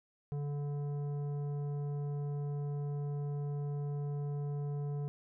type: tone with tanh clipping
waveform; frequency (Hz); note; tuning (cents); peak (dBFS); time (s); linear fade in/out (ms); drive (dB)
triangle; 144.5; D3; -28; -36; 0.32-5.08; 0; 15
effects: none